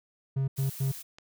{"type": "tone bursts", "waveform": "triangle", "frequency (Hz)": 135, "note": "C#3", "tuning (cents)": -45, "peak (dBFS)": -23, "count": 3, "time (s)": [0.36, 0.92], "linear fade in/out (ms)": 10, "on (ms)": 120, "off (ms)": 100}
{"type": "noise", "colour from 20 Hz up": "blue", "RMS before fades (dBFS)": -42, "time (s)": [0.56, 1.03], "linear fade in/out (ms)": 20}
{"type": "click", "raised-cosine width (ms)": 0.2, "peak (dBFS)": -30, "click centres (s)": 1.185}
{"effects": []}